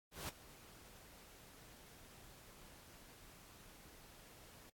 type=noise with ADSR envelope; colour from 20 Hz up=pink; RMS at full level=-43 dBFS; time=0.11-4.7 s; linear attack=180 ms; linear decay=6 ms; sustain=-17 dB; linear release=7 ms; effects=AAC 64 kbps